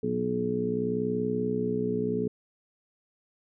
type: harmonic tone with a mistuned harmonic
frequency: 60.7 Hz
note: B1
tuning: 29 cents flat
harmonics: 2 / 3 / 4 / 5 / 6 / 7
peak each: -38 / -33 / -31 / -39 / -39 / -29 dBFS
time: 0.03-2.28 s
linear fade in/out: 5 ms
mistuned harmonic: 2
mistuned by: -58 cents
effects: none